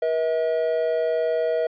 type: tone pair together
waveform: triangle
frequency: 480.1 / 642 Hz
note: B4 / E5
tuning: -49 / -46 cents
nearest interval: perfect fourth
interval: 503 cents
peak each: -21 dBFS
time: 0.02-1.67 s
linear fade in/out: 5 ms
effects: resampled to 11025 Hz